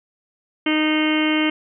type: harmonic tone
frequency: 308.7 Hz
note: D#4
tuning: 14 cents flat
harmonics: 1 / 2 / 3 / 4 / 5 / 6 / 7 / 8 / 9 / 10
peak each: -18 / -29 / -32 / -31 / -31 / -33 / -25 / -34 / -28 / -28 dBFS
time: 0.66-1.5 s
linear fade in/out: 5 ms
effects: none